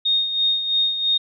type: tone with tremolo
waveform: sine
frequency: 3700 Hz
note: A#7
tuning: 14 cents flat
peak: -15 dBFS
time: 0.05-1.18 s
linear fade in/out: 10 ms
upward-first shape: sine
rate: 3 Hz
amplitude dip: 60%
effects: none